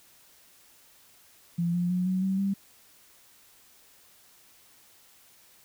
sine tone with pitch steps, 171.2 / 176.01 / 180.96 / 186.05 / 191.28 / 196.66 Hz, F3 / F3 / F#3 / F#3 / G3 / G3, -34 / +14 / -38 / +10 / -42 / +6 cents, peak -24 dBFS, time 1.58-2.54 s, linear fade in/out 10 ms, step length 160 ms, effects white hiss -58 dBFS RMS until 5.64 s

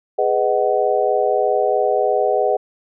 sine chord, G# minor seventh, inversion none, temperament just, 415.3 / 498.4 / 623 / 747.5 Hz, G#4 / B4 / D#5 / F#5, 0 / +16 / +2 / +17 cents, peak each -20 dBFS, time 0.18-2.57 s, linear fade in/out 10 ms, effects none

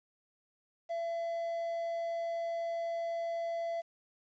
triangle tone with quantisation, 673 Hz, E5, 36 cents sharp, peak -31 dBFS, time 0.89-3.82 s, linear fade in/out 20 ms, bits 10, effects resampled to 16000 Hz

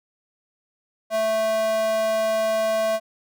square tone with high-pass filter, 220 Hz, A3, in tune, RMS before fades -22 dBFS, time 1.1-3 s, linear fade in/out 50 ms, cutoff 590 Hz, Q 4.5, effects none

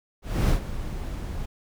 brown noise with ADSR envelope, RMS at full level -18 dBFS, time 0.22-1.46 s, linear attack 280 ms, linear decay 95 ms, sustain -14 dB, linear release 10 ms, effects none

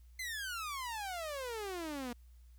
sawtooth exponential sweep, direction down, 2093 to 234.8 Hz, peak -35 dBFS, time 0.19-2.13 s, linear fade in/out 5 ms, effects added 60 Hz sine -55 dBFS peak until 2.58 s + white hiss -75 dBFS RMS until 2.58 s

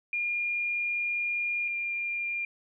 sine tone pair in turn, 2415 / 2398 Hz, D7 / D7, +48 / +36 cents, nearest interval unison, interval 12 cents, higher first, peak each -27 / -29 dBFS, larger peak first, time 0.13-1.68 / 1.68-2.45 s, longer first, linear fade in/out 2 ms, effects none

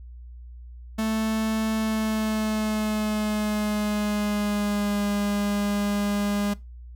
45% pulse tone with pitch glide, 220 to 204.1 Hz, A3 to G#3, 0 to -30 cents, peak -23 dBFS, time 0.98-6.54 s, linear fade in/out 10 ms, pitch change -130 cents, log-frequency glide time 1.75-5.05 s, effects noise-tail reverb RT60 0.2 s tail -19 dB re dry + added 60 Hz sine -39 dBFS peak until 6.95 s

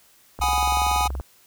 click train, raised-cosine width 1 ms, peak -21 dBFS, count 18, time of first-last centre 0.39-1.2 s, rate 21 Hz
sine tone with pitch glide, 65.3 to 66.36 Hz, C2 to C2, -3 to +25 cents, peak -26 dBFS, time 0.4-1.21 s, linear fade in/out 0 ms, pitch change +28 cents, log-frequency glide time 0.51-0.86 s
square chord, G# minor seventh, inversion third, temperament equal, 740 / 830.6 / 987.8 / 1244.5 Hz, F#5 / G#5 / B5 / D#6, 0 / 0 / 0 / 0 cents, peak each -28 / -24 / -29 / -26 dBFS, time 0.41-1.08 s, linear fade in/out 10 ms
effects white hiss -56 dBFS RMS until 1.46 s

